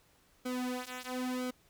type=tone with flanger; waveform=sawtooth; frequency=251.9 Hz; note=B3; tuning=34 cents sharp; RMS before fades=-37 dBFS; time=0.45-1.51 s; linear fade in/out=10 ms; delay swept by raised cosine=1.1 to 4.2 ms; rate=1 Hz; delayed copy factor=-0.95; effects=pink hiss -67 dBFS RMS until 1.69 s